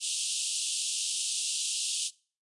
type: band-pass noise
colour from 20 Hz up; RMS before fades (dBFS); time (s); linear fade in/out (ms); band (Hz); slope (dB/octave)
white; -32; 0-2.11; 50; 2700 to 10000; 96
effects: noise-tail reverb RT60 0.4 s tail -23 dB re dry + resampled to 24000 Hz